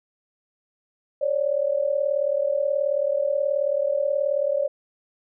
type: tone pair together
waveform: sine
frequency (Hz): 548.7 / 587.3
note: C#5 / D5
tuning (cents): -18 / 0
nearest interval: minor second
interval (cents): 118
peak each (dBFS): -23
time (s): 1.21-4.68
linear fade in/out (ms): 10
effects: none